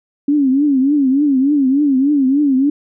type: tone with vibrato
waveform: sine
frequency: 277.2 Hz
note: C#4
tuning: in tune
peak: -10 dBFS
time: 0.28-2.7 s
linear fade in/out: 5 ms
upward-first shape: triangle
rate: 3.4 Hz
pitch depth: 150 cents each way
effects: none